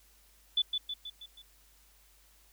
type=tone with echo; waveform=sine; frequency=3476 Hz; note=A7; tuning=22 cents flat; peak=-24 dBFS; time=0.57-0.62 s; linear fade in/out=5 ms; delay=160 ms; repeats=5; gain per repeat=-5 dB; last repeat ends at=1.42 s; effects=added 50 Hz sine -64 dBFS peak until 2.52 s + white hiss -64 dBFS RMS until 2.52 s